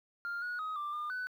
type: tone with pitch steps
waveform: sine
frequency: 1400 / 1454 / 1260 / 1182 / 1206 / 1499 Hz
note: F6 / F#6 / D#6 / D6 / D6 / F#6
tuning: +4 / -31 / +21 / +11 / +46 / +22 cents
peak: -33 dBFS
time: 0.25-1.27 s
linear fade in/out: 0 ms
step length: 170 ms
effects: tanh soft clip ceiling -33 dBFS + 11-bit